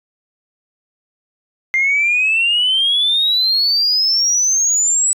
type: exponential sweep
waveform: sine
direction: up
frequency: 2089 to 7930 Hz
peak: -11 dBFS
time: 1.74-5.13 s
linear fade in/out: 0 ms
effects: tanh soft clip ceiling -8 dBFS